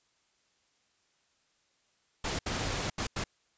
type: noise bursts at uneven times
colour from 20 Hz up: pink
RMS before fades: -33 dBFS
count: 4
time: 2.24-2.39 / 2.46-2.9 / 2.98-3.07 / 3.16-3.24 s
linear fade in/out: 5 ms
effects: white hiss -72 dBFS RMS until 3.57 s + resampled to 16000 Hz